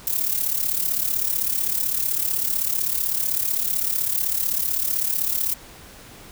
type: noise with amplitude modulation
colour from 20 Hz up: violet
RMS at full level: -20 dBFS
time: 0.07-5.54 s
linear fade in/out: 0 ms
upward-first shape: sine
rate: 35.8 Hz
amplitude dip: 70%
effects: pink hiss -44 dBFS RMS until 6.31 s